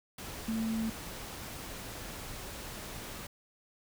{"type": "tone in noise", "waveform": "sine", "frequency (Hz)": 223.4, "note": "A3", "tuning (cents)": 27, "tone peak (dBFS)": -30, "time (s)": [0.48, 0.9], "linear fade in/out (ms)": 5, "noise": "pink", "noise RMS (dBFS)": -43, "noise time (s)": [0.18, 3.27], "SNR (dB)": 10, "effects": []}